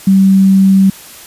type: tone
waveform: sine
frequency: 192.8 Hz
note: G3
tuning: 28 cents flat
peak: -4 dBFS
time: 0.07-0.9 s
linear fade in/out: 5 ms
effects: white hiss -34 dBFS RMS until 1.26 s + resampled to 32000 Hz